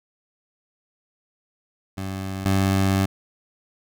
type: tone pair in turn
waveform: 20% pulse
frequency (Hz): 95.7 / 96.37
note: G2 / G2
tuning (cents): -41 / -29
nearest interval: unison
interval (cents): 12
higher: second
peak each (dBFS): -23 / -13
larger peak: second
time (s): 1.97-2.45 / 2.45-3.06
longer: second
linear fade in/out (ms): 10
effects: none